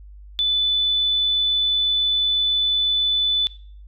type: tone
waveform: sine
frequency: 3494 Hz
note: A7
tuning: 13 cents flat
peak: -17 dBFS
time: 0.39-3.47 s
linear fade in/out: 0 ms
effects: noise-tail reverb RT60 0.5 s tail -19 dB re dry + added 50 Hz sine -39 dBFS peak until 3.87 s